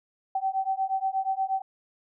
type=beating tone pair; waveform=sine; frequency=765 / 773.4 Hz; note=G5 / G5; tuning=-42 / -24 cents; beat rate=8.4 Hz; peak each=-28 dBFS; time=0.35-1.62 s; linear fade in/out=5 ms; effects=none